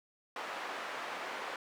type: band-pass noise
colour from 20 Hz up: white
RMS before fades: -41 dBFS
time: 0.36-1.56 s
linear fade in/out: 2 ms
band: 450 to 1600 Hz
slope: 12 dB/octave
effects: none